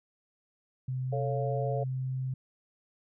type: tone with pitch glide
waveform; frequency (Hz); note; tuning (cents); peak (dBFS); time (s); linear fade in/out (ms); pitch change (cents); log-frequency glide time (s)
sine; 129 to 130.35; C3 to C3; -24 to -6; -30; 0.88-2.34; 5; +18; 1.01-2.13
type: chord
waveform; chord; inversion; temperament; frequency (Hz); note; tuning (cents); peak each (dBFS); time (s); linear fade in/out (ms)
sine; A augmented; none; equal with one note detuned; 440 / 554.4 / 695.2; A4 / C#5 / E#5; 0 / 0 / -8; -35 / -34 / -36; 1.12-1.84; 10
effects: none